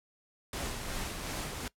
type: noise with tremolo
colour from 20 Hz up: pink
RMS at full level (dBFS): -36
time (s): 0.53-1.68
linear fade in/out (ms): 2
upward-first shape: sine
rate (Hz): 2.7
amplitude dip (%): 35
effects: noise-tail reverb RT60 0.1 s tail -21 dB re dry + low-pass 12000 Hz 12 dB/octave